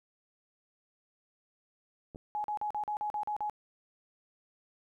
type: clicks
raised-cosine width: 2 ms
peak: -33 dBFS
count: 2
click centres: 2.148 / 2.159 s
type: tone bursts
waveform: sine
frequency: 840 Hz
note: G#5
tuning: 19 cents sharp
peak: -31 dBFS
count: 9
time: 2.35-3.497 s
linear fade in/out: 0 ms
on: 91 ms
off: 41 ms
effects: 12-bit